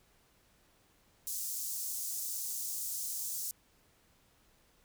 pink high-pass noise, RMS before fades -38 dBFS, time 1.27-3.51 s, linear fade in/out 0 ms, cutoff 6300 Hz, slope 24 dB/octave, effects pink hiss -68 dBFS RMS until 4.84 s

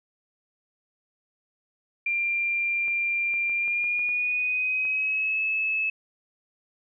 sine tone with pitch glide, 2382 to 2598 Hz, D7 to E7, +24 to -26 cents, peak -23 dBFS, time 2.06-5.9 s, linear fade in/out 5 ms, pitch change +150 cents, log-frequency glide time 3.52-5.42 s
clicks, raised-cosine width 0.5 ms, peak -31 dBFS, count 8, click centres 2.881 / 3.339 / 3.496 / 3.679 / 3.842 / 3.993 / 4.091 / 4.852 s
effects none

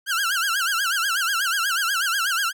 sawtooth tone with vibrato, 1480 Hz, F#6, in tune, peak -17 dBFS, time 0.06-2.53 s, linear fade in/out 50 ms, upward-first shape sine, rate 8.2 Hz, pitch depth 190 cents each way, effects none

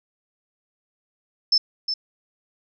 sine tone with echo, 5274 Hz, E8, in tune, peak -14 dBFS, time 1.52-1.58 s, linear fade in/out 5 ms, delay 360 ms, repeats 1, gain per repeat -8 dB, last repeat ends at 1.94 s, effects none

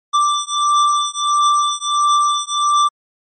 square beating tone pair, 1174.7 / 1176.2 Hz, D6 / D6, 0 / +2 cents, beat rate 1.5 Hz, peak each -17 dBFS, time 0.13-2.89 s, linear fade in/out 20 ms, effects MP3 32 kbps

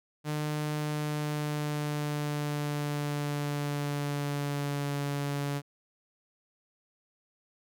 sawtooth tone with pitch glide, 150.6 to 142.64 Hz, D3 to C#3, +44 to +50 cents, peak -26 dBFS, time 0.24-5.62 s, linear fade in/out 50 ms, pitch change -94 cents, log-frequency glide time 0.74-4.97 s, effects none

